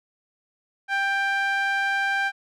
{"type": "tone with band-pass filter", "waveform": "sawtooth", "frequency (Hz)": 789, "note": "G5", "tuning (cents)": 11, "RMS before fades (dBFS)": -24, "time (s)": [0.88, 2.32], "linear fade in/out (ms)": 50, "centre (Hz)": 1600, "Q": 2, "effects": []}